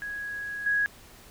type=tone with level steps; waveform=sine; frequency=1661.2 Hz; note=G#6; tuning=in tune; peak=-32 / -22 dBFS; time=0.02-0.86 s; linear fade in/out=0 ms; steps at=0.66 s; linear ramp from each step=5 ms; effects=pink hiss -51 dBFS RMS until 1.3 s